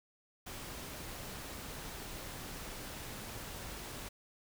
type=noise; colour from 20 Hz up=pink; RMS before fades=-45 dBFS; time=0.46-4.09 s; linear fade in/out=10 ms; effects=none